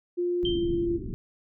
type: tone with pitch glide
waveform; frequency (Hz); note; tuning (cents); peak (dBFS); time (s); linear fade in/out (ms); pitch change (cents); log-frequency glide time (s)
sine; 352.4 to 342.6; F4 to F4; +16 to -33; -24; 0.17-0.98; 20; -49; 0.48-0.55
type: low-pass noise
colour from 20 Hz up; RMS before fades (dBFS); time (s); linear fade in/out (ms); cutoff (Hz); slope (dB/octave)
pink; -34; 0.43-1.14; 0; 390; 96
type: tone with exponential decay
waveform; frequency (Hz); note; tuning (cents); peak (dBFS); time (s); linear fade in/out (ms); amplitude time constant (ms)
sine; 3136; G7; 0; -27; 0.45-0.86; 2; 88
effects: none